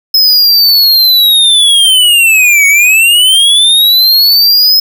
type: linear two-way sweep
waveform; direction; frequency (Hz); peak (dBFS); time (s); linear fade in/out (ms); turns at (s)
square; down then up; 5150 to 2217 to 5150; -4; 0.14-4.8; 5; 2.67
effects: none